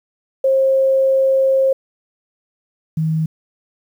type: tone pair in turn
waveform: sine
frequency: 534 / 158.76 Hz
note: C5 / D#3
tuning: +35 / +35 cents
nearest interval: octave + major sixth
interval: 2100 cents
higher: first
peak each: -11 / -15 dBFS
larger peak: first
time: 0.44-1.73 / 2.97-3.26 s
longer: first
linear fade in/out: 5 ms
effects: 8-bit